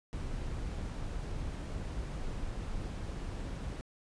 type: noise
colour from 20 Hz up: brown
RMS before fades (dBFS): -38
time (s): 0.13-3.81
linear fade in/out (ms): 0
effects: resampled to 22050 Hz